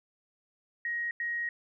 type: tone bursts at uneven times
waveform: sine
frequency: 1885 Hz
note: A#6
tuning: 19 cents sharp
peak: -30 dBFS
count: 2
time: 0.85-1.11 / 1.2-1.49 s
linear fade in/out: 2 ms
effects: none